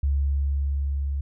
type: tone with level ramp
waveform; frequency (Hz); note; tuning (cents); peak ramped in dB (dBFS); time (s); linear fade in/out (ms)
sine; 69.9; C#2; +15; -19 to -24; 0.03-1.21; 5
effects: none